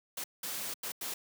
white noise bursts at uneven times, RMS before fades -38 dBFS, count 4, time 0.17-0.24 / 0.43-0.74 / 0.83-0.92 / 1.01-1.14 s, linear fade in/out 5 ms, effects high-pass 150 Hz 12 dB/octave

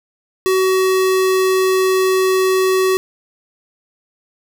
square tone, 376.5 Hz, F#4, 30 cents sharp, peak -13 dBFS, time 0.46-2.97 s, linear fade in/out 0 ms, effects none

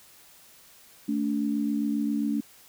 sine tone pair together, 219.9 / 287.4 Hz, A3 / D4, -1 / -37 cents, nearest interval perfect fourth, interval 464 cents, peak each -27 dBFS, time 1.08-2.41 s, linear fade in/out 10 ms, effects white hiss -54 dBFS RMS until 2.68 s

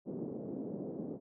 pink band-pass noise, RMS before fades -41 dBFS, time 0.05-1.2 s, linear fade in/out 50 ms, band 180 to 480 Hz, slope 24 dB/octave, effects none

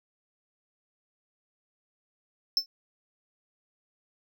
triangle tone with exponential decay, 5300 Hz, E8, 9 cents sharp, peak -16 dBFS, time 2.57-2.66 s, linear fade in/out 1 ms, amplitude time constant 19 ms, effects none

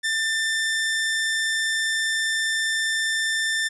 sawtooth tone, 1785 Hz, A6, 24 cents sharp, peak -18 dBFS, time 0.03-3.69 s, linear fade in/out 20 ms, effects resampled to 24000 Hz + 10-bit

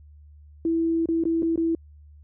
sine tone with dropouts, 329.6 Hz, E4, in tune, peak -20 dBFS, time 0.65-1.75 s, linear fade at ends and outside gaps 2 ms, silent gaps 1.058-1.087 / 1.238-1.253 / 1.423-1.429 / 1.559-1.576 s, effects added 74 Hz sine -46 dBFS peak until 2.23 s

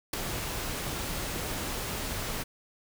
pink noise with ADSR envelope, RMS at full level -25 dBFS, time 0.13-2.44 s, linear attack 7 ms, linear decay 4 ms, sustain -9 dB, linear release 18 ms, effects none

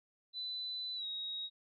sine tone with pitch glide, 4000 to 3789 Hz, B7 to A#7, +21 to +27 cents, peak -38 dBFS, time 0.33-1.5 s, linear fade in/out 50 ms, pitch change -94 cents, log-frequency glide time 0.95-1.06 s, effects none

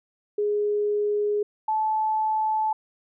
sine tone pair in turn, 415.3 / 868.9 Hz, G#4 / A5, 0 / -22 cents, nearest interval octave + minor second, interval 1278 cents, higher second, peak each -21 dBFS, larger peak neither, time 0.38-1.43 / 1.68-2.73 s, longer neither, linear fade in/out 5 ms, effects none

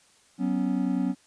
triangle chord, F# suspended fourth, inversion none, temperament equal with one note detuned, 187.15 / 246.9 / 277.2 Hz, F#3 / B3 / C#4, +20 / 0 / 0 cents, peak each -26 dBFS, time 0.38-1.15 s, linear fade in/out 50 ms, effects white hiss -60 dBFS RMS until 1.26 s + resampled to 22050 Hz

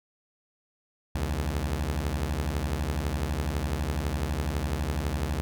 sawtooth beating tone pair, 66 / 78 Hz, C2 / D#2, +16 / +5 cents, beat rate 12 Hz, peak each -26 dBFS, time 1.15-5.41 s, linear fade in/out 0 ms, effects none

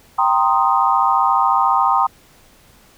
sine chord, C minor seventh, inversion second, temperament equal, 784 / 932.3 / 1046.5 / 1244.5 Hz, G5 / Bb5 / C6 / Eb6, 0 / 0 / 0 / 0 cents, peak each -18 dBFS, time 0.18-2.07 s, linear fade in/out 10 ms, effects pink hiss -50 dBFS RMS until 2.97 s

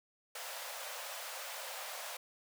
pink high-pass noise, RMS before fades -44 dBFS, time 0.35-2.17 s, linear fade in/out 5 ms, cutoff 500 Hz, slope 96 dB/octave, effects none

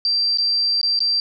sine tone with dropouts, 4704 Hz, D8, 2 cents sharp, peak -16 dBFS, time 0.05-1.2 s, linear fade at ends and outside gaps 1 ms, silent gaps 0.374-0.384 / 0.814-0.83 / 0.991-1.004 s, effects none

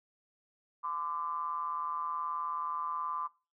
triangle ring-modulated tone, 79.4 Hz, D#2, 36 cents sharp, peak -28 dBFS, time 0.83-3.28 s, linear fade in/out 20 ms, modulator 1100 Hz, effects noise-tail reverb RT60 0.3 s tail -21 dB re dry

